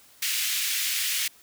pink high-pass noise, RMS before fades -27 dBFS, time 0.22-1.28 s, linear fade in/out 5 ms, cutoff 2100 Hz, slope 24 dB/octave, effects white hiss -55 dBFS RMS until 1.42 s

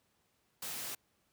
white noise, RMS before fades -41 dBFS, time 0.62-0.95 s, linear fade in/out 5 ms, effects pink hiss -75 dBFS RMS until 1.32 s + high-pass 80 Hz 12 dB/octave

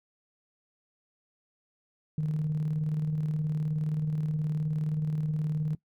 sine tone with tremolo, 153.6 Hz, D#3, 22 cents flat, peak -24 dBFS, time 2.18-5.75 s, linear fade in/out 2 ms, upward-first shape square, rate 19 Hz, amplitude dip 35%, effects noise-tail reverb RT60 0.1 s tail -20 dB re dry + tanh soft clip ceiling -22 dBFS

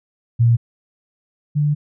sine tone pair in turn, 117.3 / 147.79 Hz, A#2 / D3, +11 / +11 cents, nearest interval major third, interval 400 cents, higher second, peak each -10 / -14 dBFS, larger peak first, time 0.39-0.57 / 1.55-1.75 s, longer second, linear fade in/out 20 ms, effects none

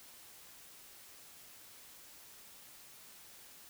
silence, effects white hiss -56 dBFS RMS until 3.69 s

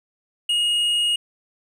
triangle tone with hard clipping, 2871 Hz, F7, 47 cents sharp, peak -19 dBFS, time 0.49-1.16 s, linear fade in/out 5 ms, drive 8 dB, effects none

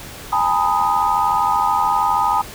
sine tone cluster, 817 / 896 / 989 / 1247 Hz, G#5 / A5 / B5 / D#6, -29 / +31 / +2 / +3 cents, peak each -20 dBFS, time 0.32-2.42 s, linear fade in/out 10 ms, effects pink hiss -35 dBFS RMS until 2.54 s

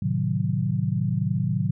sine chord, A diminished seventh, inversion none, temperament equal with one note detuned, 110 / 130.81 / 154.04 / 185 Hz, A2 / C3 / Eb3 / Gb3, 0 / 0 / -17 / 0 cents, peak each -27 dBFS, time 0.02-1.71 s, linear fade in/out 5 ms, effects none

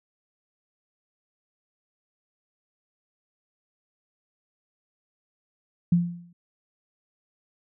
sine tone with exponential decay, 173.2 Hz, F3, 14 cents flat, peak -14 dBFS, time 5.92-6.33 s, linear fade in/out 5 ms, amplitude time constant 88 ms, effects none

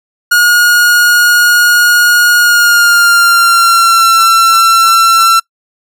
45% pulse tone with pitch glide, 1437 to 1348.5 Hz, F6 to E6, +49 to +39 cents, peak -4 dBFS, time 0.31-5.4 s, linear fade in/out 10 ms, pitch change -110 cents, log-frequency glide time 2.4-4.11 s, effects noise-tail reverb RT60 0.1 s tail -25 dB re dry

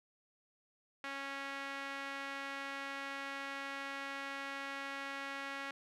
sawtooth tone with band-pass filter, 275.9 Hz, C#4, 8 cents flat, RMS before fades -43 dBFS, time 1.04-5.71 s, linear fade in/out 2 ms, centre 1900 Hz, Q 1.4, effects none

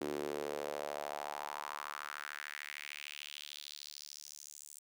sawtooth tone with high-pass filter sweep, 73.42 Hz, D2, in tune, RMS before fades -44 dBFS, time 0.01-4.79 s, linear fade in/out 5 ms, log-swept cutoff 330 to 8100 Hz, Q 3.1, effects none

